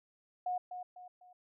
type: tone with echo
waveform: sine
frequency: 725 Hz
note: F#5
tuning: 35 cents flat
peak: -32 dBFS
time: 0.46-0.58 s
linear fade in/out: 5 ms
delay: 250 ms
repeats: 3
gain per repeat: -8 dB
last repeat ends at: 1.33 s
effects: none